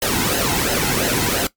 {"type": "noise with flanger", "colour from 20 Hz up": "pink", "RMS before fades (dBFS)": -19, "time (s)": [0.02, 1.47], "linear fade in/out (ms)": 2, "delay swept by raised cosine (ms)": [0.85, 1.77], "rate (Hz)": 2.9, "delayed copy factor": -0.65, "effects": ["noise-tail reverb RT60 0.1 s tail -18 dB re dry", "MP3 96 kbps"]}